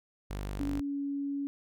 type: tone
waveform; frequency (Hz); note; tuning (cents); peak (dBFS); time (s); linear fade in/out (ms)
sawtooth; 49.57; G1; +20; -31; 0.3-0.81; 10
type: tone with pitch glide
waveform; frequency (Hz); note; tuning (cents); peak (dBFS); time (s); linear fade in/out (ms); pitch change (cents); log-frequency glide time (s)
sine; 283 to 281.2; C#4 to C#4; +36 to +25; -31; 0.6-1.47; 0; -11; 0.83-1.01
effects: none